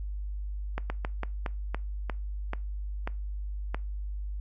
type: slowing click train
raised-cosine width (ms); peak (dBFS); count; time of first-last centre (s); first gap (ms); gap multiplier
0.5; -17; 10; 0.78-3.745; 120; 1.24
effects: noise-tail reverb RT60 0.3 s tail -22 dB re dry + added 50 Hz sine -32 dBFS peak until 4.4 s